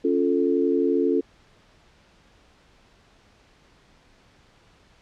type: chord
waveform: sine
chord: Db augmented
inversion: none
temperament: equal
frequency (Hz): 277.2 / 349.2 / 440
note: Db4 / F4 / A4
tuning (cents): 0 / 0 / 0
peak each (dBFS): -23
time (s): 0.04-1.21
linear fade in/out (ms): 10
effects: pink hiss -57 dBFS RMS until 5.01 s + low-pass 5000 Hz 12 dB/octave